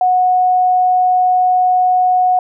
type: tone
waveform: sine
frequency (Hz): 733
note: F#5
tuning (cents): -16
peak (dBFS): -9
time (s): 0.01-2.39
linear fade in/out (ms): 2
effects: none